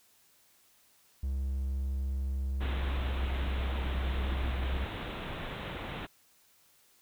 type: tone with pitch glide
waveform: triangle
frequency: 67 to 65.58 Hz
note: C2 to C2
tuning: +42 to +5 cents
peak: -28 dBFS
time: 1.23-4.85 s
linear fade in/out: 5 ms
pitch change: -37 cents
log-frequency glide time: 2.32-3.52 s
type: low-pass noise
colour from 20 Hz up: pink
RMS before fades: -39 dBFS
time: 2.6-6.07 s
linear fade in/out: 20 ms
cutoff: 3800 Hz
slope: 96 dB/octave
effects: white hiss -65 dBFS RMS until 7.01 s